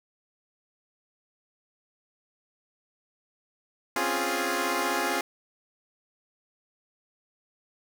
10% pulse chord, Db major seventh, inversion third, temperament equal, 261.6 / 277.2 / 349.2 / 415.3 Hz, C4 / Db4 / F4 / Ab4, 0 / 0 / 0 / 0 cents, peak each -25 / -25 / -21 / -23 dBFS, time 3.96-5.21 s, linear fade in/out 2 ms, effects none

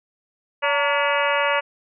harmonic tone with a mistuned harmonic, 285.1 Hz, C#4, 49 cents sharp, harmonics 2 / 3 / 4 / 5 / 6 / 7 / 8 / 9 / 10, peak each -23 / -25 / -26 / -27 / -28 / -28 / -29 / -30 / -30 dBFS, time 0.62-1.61 s, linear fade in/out 20 ms, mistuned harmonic 3, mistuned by +110 cents, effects none

